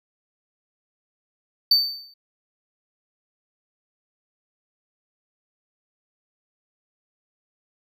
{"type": "tone with exponential decay", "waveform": "triangle", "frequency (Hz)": 4568, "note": "D8", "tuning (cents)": -49, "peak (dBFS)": -10, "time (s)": [1.71, 2.14], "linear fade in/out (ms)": 5, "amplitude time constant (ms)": 93, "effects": []}